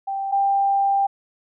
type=tone pair in turn; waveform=sine; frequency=784 / 791.7 Hz; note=G5 / G5; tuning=0 / +17 cents; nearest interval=unison; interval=17 cents; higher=second; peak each=-23 / -16 dBFS; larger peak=second; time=0.07-0.32 / 0.32-1.07 s; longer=second; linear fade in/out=10 ms; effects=none